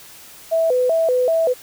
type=tone with vibrato; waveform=sine; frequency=573 Hz; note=D5; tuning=43 cents flat; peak=-14 dBFS; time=0.51-1.54 s; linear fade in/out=20 ms; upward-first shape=square; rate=2.6 Hz; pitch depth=230 cents each way; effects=white hiss -42 dBFS RMS until 1.62 s